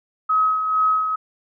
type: tone with tremolo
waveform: sine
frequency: 1274 Hz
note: D#6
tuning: 41 cents sharp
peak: -14 dBFS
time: 0.29-1.16 s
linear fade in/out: 10 ms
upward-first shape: sine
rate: 2.2 Hz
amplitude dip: 50%
effects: none